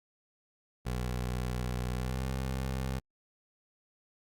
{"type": "tone with pitch glide", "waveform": "20% pulse", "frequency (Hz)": [61.8, 65.47], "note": ["B1", "C2"], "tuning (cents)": [2, 2], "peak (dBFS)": -27, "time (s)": [0.85, 3], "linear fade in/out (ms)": 20, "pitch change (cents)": 100, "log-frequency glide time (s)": [1.95, 2.25], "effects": ["Opus 48 kbps"]}